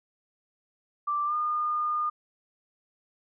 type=tone with pitch glide; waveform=sine; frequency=1174.7 to 1216.8 Hz; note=D6 to D#6; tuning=0 to -39 cents; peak=-25 dBFS; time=1.07-2.1 s; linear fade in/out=10 ms; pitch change=+61 cents; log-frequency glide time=1.26-1.34 s; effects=none